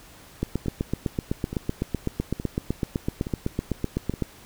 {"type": "two click trains", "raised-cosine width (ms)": 3, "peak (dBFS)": [-18, -11], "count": [5, 31], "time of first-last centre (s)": [[0.66, 4.138], [0.43, 4.223]], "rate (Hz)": [1.15, 7.91], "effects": ["pink hiss -49 dBFS RMS until 4.45 s"]}